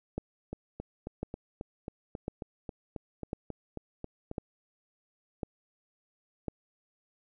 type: two click trains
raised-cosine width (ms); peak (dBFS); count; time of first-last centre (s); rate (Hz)
2; -20 / -24; 7 / 15; 0.18-6.483 / 0.53-4.314; 0.952 / 3.7
effects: none